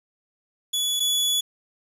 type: tone pair in turn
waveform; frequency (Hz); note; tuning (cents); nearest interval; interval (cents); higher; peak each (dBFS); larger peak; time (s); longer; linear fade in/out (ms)
sawtooth; 3412 / 3412; G#7 / G#7; +46 / +46; unison; 0; neither; -19 / -17; second; 0.73-1 / 1-1.41; second; 10
effects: resampled to 32000 Hz + 8-bit